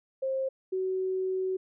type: tone pair in turn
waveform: sine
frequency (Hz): 531 / 375.5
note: C5 / F#4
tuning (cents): +25 / +26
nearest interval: tritone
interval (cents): 599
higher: first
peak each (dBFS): -27 / -27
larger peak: neither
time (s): 0.22-0.49 / 0.72-1.57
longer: second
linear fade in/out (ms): 10
effects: none